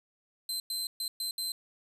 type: tone bursts at uneven times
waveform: sawtooth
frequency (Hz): 4094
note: C8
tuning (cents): -38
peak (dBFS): -29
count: 5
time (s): 0.49-0.6 / 0.7-0.87 / 1-1.08 / 1.2-1.31 / 1.38-1.52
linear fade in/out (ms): 2
effects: resampled to 32000 Hz + 10-bit